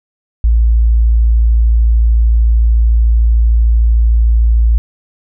sine tone, 56.7 Hz, A#1, 47 cents flat, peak -6 dBFS, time 0.44-4.78 s, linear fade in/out 0 ms, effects none

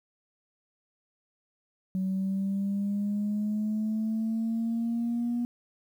sine linear sweep, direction up, 187.6 to 240.7 Hz, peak -25 dBFS, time 1.95-5.45 s, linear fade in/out 0 ms, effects tanh soft clip ceiling -23 dBFS + 10-bit

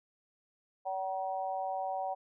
harmonic tone, 190 Hz, F#3, 46 cents sharp, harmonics 3 / 4 / 5, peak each -39 / -34 / -42 dBFS, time 0.85-2.15 s, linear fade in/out 20 ms, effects none

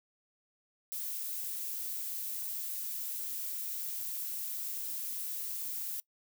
violet noise, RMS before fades -38 dBFS, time 0.92-6 s, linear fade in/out 0 ms, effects noise-tail reverb RT60 0.1 s tail -22 dB re dry

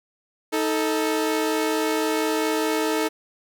sawtooth tone pair together, 314.8 / 440 Hz, D#4 / A4, +20 / 0 cents, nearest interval tritone, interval 580 cents, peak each -20 dBFS, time 0.52-3.09 s, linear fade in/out 20 ms, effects none

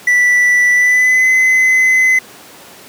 triangle tone with pitch glide, 1968 to 2036 Hz, B6 to C7, -7 to -48 cents, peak -6 dBFS, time 0.07-2.19 s, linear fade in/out 5 ms, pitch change +59 cents, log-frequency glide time 0.72-1.29 s, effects pink hiss -37 dBFS RMS until 2.88 s + high-pass 200 Hz 12 dB/octave

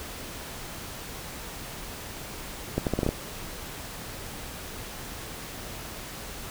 accelerating click train, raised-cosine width 2 ms, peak -11 dBFS, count 7, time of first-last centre 2.78-3.09 s, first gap 88 ms, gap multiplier 0.78, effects pink hiss -39 dBFS RMS until 6.5 s

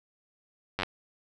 slowing click train, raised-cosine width 0.3 ms, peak -13 dBFS, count 5, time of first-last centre 0.79-0.833 s, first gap 10 ms, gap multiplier 1.05, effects none

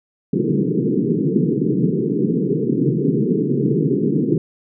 pink band-pass noise, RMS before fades -18 dBFS, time 0.33-4.38 s, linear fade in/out 2 ms, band 130 to 450 Hz, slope 96 dB/octave, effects none

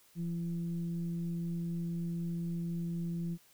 sine tone with frequency modulation, 170 Hz, F3, 46 cents flat, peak -33 dBFS, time 0.15-3.38 s, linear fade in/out 50 ms, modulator 168 Hz, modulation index 0.37, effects white hiss -64 dBFS RMS until 3.53 s

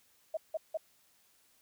sine tone bursts, 637 Hz, D#5, 41 cents sharp, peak -31 dBFS, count 3, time 0.34-0.773 s, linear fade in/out 5 ms, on 31 ms, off 170 ms, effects white hiss -68 dBFS RMS until 1.61 s

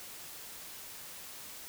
silence, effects white hiss -47 dBFS RMS until 1.68 s

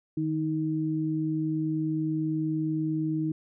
sine tone pair together, 154.8 / 314.5 Hz, D#3 / D#4, -9 / +19 cents, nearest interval octave, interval 1228 cents, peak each -30 / -27 dBFS, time 0.17-3.32 s, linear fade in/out 5 ms, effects none

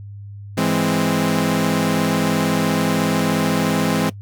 sawtooth chord, E augmented, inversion none, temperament equal, 164.81 / 207.7 / 261.6 Hz, E3 / G#3 / B#3, 0 / 0 / 0 cents, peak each -17 dBFS, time 0.57-4.1 s, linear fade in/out 10 ms, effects noise-tail reverb RT60 0.1 s tail -20 dB re dry + added 101 Hz sine -32 dBFS peak until 4.21 s

